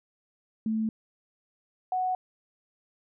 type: tone pair in turn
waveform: sine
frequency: 220 / 740 Hz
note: A3 / F#5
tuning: 0 / 0 cents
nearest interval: octave + major sixth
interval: 2100 cents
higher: second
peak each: -25 dBFS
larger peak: neither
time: 0.66-0.89 / 1.92-2.15 s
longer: neither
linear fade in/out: 2 ms
effects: none